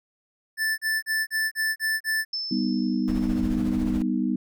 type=tone bursts; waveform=square; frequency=1760 Hz; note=A6; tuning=in tune; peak=-23 dBFS; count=7; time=0.57-2.25 s; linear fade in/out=50 ms; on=210 ms; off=35 ms
type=tone with exponential decay; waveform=sine; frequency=5274 Hz; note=E8; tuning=in tune; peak=-25 dBFS; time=2.33-3.58 s; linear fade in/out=5 ms; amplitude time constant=270 ms
type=chord; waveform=sine; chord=G augmented; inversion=none; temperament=equal; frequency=196 / 246.9 / 311.1 Hz; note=G3 / B3 / D#4; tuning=0 / 0 / 0 cents; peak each=-27 / -25 / -28 dBFS; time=2.51-4.36 s; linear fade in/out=5 ms
type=noise with tremolo; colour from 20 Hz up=brown; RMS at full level=-30 dBFS; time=3.08-4.02 s; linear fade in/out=0 ms; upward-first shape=sine; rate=14 Hz; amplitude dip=50%
effects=none